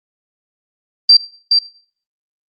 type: tone with echo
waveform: sine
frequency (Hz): 4703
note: D8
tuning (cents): +2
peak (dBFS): -3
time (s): 1.09-1.17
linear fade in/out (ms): 5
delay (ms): 420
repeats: 1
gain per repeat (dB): -5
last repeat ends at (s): 1.59
effects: noise-tail reverb RT60 0.5 s tail -20 dB re dry + Opus 32 kbps